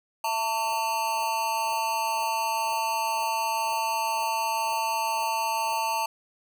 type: tone with amplitude modulation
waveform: square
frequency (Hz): 899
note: A5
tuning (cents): +37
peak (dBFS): -22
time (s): 0.24-6.06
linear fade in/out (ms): 5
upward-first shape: sine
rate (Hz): 236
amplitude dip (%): 80
effects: none